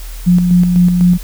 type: tone with tremolo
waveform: sine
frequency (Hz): 177.8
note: F3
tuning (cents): +31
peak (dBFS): -5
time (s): 0.26-1.18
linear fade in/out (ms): 20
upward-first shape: square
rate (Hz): 4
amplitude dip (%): 40
effects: added 40 Hz sine -24 dBFS peak until 1.23 s + white hiss -36 dBFS RMS until 1.23 s